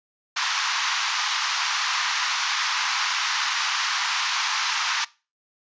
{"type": "band-pass noise", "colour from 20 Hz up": "pink", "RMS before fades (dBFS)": -25, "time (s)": [0.36, 5.05], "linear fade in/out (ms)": 10, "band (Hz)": [920, 6400], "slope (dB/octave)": 48, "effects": ["noise-tail reverb RT60 0.3 s tail -20 dB re dry", "resampled to 16000 Hz"]}